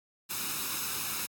white noise with comb filter, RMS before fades -34 dBFS, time 0.29-1.27 s, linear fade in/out 20 ms, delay 0.77 ms, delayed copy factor +0.6, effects high-pass 100 Hz 12 dB/octave + AAC 64 kbps

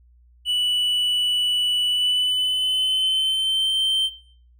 triangle tone with pitch glide, 2960 to 3118 Hz, F#7 to G7, 0 to -10 cents, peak -17 dBFS, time 0.45-4.1 s, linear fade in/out 50 ms, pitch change +90 cents, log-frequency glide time 1.87-3.71 s, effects noise-tail reverb RT60 0.5 s tail -18 dB re dry + added 60 Hz sine -51 dBFS peak until 4.59 s

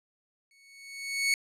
sawtooth tone with exponential growth, 2217 Hz, C#7, in tune, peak -18 dBFS, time 0.51-1.34 s, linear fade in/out 1 ms, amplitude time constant 180 ms, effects low-pass 11000 Hz 12 dB/octave

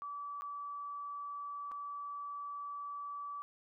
sine tone with dropouts, 1152 Hz, D6, 34 cents flat, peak -40 dBFS, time 0.02-3.42 s, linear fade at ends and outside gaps 0 ms, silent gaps 0.41-0.42 / 1.714-1.718 s, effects none

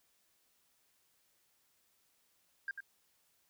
sine tone with echo, 1600 Hz, G6, 35 cents sharp, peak -34 dBFS, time 2.68-2.71 s, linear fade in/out 2 ms, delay 95 ms, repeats 1, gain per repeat -7 dB, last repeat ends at 2.805 s, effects tanh soft clip ceiling -31 dBFS + white hiss -74 dBFS RMS until 3.49 s

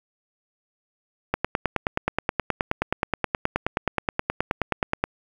click train, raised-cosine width 0.5 ms, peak -6 dBFS, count 36, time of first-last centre 1.34-5.04 s, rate 9.46 Hz, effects 7-bit

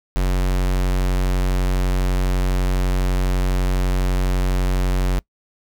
square tone, 46 Hz, F#1, 9 cents flat, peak -17 dBFS, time 0.16-5.19 s, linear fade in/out 0 ms, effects noise-tail reverb RT60 0.1 s tail -23 dB re dry

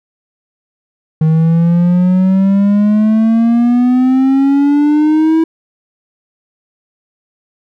triangle exponential sweep, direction up, 156.6 to 326 Hz, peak -5 dBFS, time 1.21-5.44 s, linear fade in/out 5 ms, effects none

